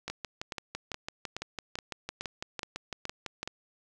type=two click trains; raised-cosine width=0.2 ms; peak=-18 / -18 dBFS; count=9 / 21; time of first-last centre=0.1-3.476 / 0.08-3.43 s; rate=2.37 / 5.97 Hz; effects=none